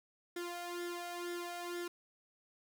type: tone with flanger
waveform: sawtooth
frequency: 349.2 Hz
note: F4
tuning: in tune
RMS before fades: -42 dBFS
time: 0.36-1.88 s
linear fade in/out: 5 ms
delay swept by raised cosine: 0.56 to 1.34 ms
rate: 2.1 Hz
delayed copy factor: +0.75
effects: none